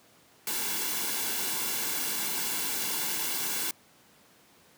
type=noise with comb filter; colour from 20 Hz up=white; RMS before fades=-31 dBFS; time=0.47-3.71 s; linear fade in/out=2 ms; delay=1.6 ms; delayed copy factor=-0.6; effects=pink hiss -59 dBFS RMS until 4.77 s + high-pass 150 Hz 12 dB/octave